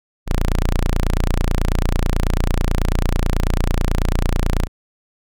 sawtooth tone, 29.14 Hz, A#0, in tune, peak -11 dBFS, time 0.26-4.68 s, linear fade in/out 50 ms, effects none

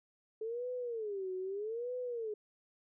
sine tone with vibrato, 430.9 Hz, A4, 36 cents flat, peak -36 dBFS, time 0.41-2.34 s, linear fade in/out 5 ms, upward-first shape sine, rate 0.8 Hz, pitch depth 260 cents each way, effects none

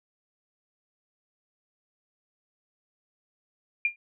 sine tone with exponential decay, 2400 Hz, D7, 37 cents sharp, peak -18 dBFS, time 3.85-3.96 s, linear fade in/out 2 ms, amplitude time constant 23 ms, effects none

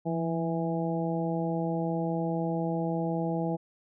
harmonic tone with a mistuned harmonic, 164.81 Hz, E3, in tune, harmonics 1 / 2 / 3 / 4 / 5, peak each -30 / -33 / -35 / -36 / -37 dBFS, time 0.05-3.57 s, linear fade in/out 20 ms, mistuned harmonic 1, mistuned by +40 cents, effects none

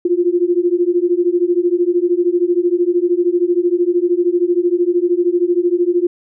sine beating tone pair, 345 / 358 Hz, F4 / F4, -21 / +43 cents, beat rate 13 Hz, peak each -15 dBFS, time 0.05-6.07 s, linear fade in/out 5 ms, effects none

